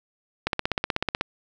click train, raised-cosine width 0.3 ms, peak -7 dBFS, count 13, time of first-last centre 0.47-1.211 s, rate 16.2 Hz, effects none

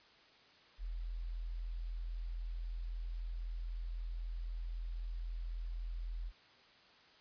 sine tone, 41.91 Hz, E1, 29 cents sharp, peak -38 dBFS, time 0.78-6.32 s, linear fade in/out 50 ms, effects white hiss -63 dBFS RMS until 7.2 s + resampled to 11025 Hz

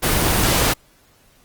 pink noise, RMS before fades -17 dBFS, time 0.02-0.74 s, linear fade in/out 20 ms, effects pink hiss -55 dBFS RMS until 1.44 s + Opus 24 kbps

